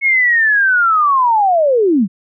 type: linear sweep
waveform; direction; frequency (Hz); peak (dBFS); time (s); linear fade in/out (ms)
sine; down; 2200 to 170; -9; 0.01-2.08; 50
effects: none